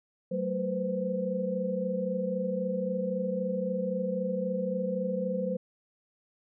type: tone cluster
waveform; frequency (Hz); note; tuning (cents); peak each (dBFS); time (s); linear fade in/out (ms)
sine; 188.1 / 221.6 / 489.2 / 513; F#3 / A3 / B4 / C5; +29 / +13 / -16 / -34; -32 / -38 / -38 / -31; 0.31-5.57; 10
effects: none